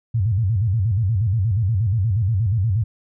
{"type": "tone with vibrato", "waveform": "sine", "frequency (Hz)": 103.83, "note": "G#2", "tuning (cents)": 0, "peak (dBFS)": -16, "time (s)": [0.14, 2.84], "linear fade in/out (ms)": 10, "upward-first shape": "square", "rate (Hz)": 8.4, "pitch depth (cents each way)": 180, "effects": []}